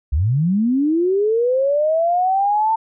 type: linear sweep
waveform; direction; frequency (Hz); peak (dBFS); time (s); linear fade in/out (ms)
sine; up; 62.1 to 902; -14; 0.12-2.76; 10
effects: none